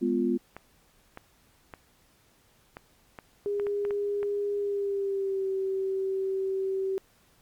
sine chord, F diminished, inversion first, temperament equal with one note detuned, 207.7 / 249.8 / 349.2 Hz, Ab3 / Cb4 / F4, 0 / +20 / 0 cents, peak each -30 / -26 / -27 dBFS, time 0.01-0.38 s, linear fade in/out 20 ms
clicks, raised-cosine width 0.5 ms, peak -25 dBFS, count 10, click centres 0.566 / 1.174 / 1.738 / 2.769 / 3.188 / 3.598 / 3.668 / 3.851 / 3.908 / 4.23 s
sine tone with pitch glide, 407.3 to 384.4 Hz, G#4 to G4, -34 to -34 cents, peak -26 dBFS, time 3.46-6.98 s, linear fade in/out 0 ms, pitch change -100 cents, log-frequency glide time 4.57-5.47 s
effects pink hiss -63 dBFS RMS until 7.41 s + MP3 96 kbps

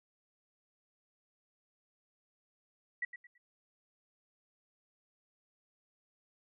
sine tone with echo, 1945 Hz, B6, 27 cents flat, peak -32 dBFS, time 3.02-3.05 s, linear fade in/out 5 ms, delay 110 ms, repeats 3, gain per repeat -11 dB, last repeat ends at 3.38 s, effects none

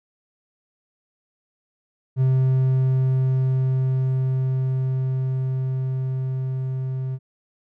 triangle tone with level ramp, 130.81 Hz, C3, in tune, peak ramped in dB -13 to -22 dBFS, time 2.16-7.19 s, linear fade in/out 50 ms, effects none

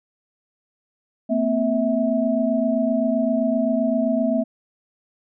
sine tone cluster, 228.4 / 256.1 / 650 Hz, A#3 / C4 / E5, -35 / -37 / -24 cents, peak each -22 dBFS, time 1.29-4.44 s, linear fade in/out 20 ms, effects none

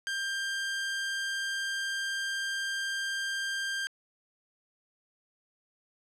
sawtooth tone, 1589 Hz, G6, 23 cents sharp, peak -27 dBFS, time 0.07-3.87 s, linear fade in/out 0 ms, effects low-pass 8000 Hz 12 dB/octave

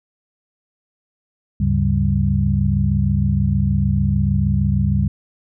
sine tone cluster, 74.1 / 100.6 / 140 / 195.4 Hz, D2 / G2 / C#3 / G3, +16 / +45 / +18 / -5 cents, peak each -20 dBFS, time 1.6-5.08 s, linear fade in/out 5 ms, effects none

